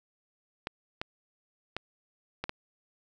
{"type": "clicks", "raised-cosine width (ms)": 0.3, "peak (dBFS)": -17, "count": 5, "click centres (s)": [0.671, 1.015, 1.766, 2.44, 2.494], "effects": []}